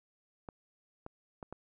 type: clicks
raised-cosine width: 1 ms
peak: -29 dBFS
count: 4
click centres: 0.488 / 1.064 / 1.428 / 1.526 s
effects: none